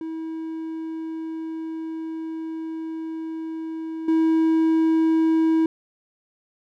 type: tone with level steps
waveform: triangle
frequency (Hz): 322.3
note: E4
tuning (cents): -39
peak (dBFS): -26 / -14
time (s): 0.01-5.66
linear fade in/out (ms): 2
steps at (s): 4.08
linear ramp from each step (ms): 5
effects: none